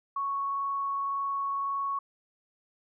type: tone with frequency modulation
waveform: sine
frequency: 1108.7 Hz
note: C#6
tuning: in tune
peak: -28 dBFS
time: 0.16-1.99 s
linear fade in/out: 5 ms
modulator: 21.8 Hz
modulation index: 0.25
effects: none